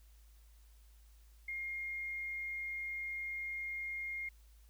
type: tone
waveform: sine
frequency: 2130 Hz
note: C7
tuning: 30 cents sharp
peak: -38 dBFS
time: 1.48-4.29 s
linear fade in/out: 5 ms
effects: added 54 Hz sine -58 dBFS peak until 4.69 s + white hiss -71 dBFS RMS until 4.69 s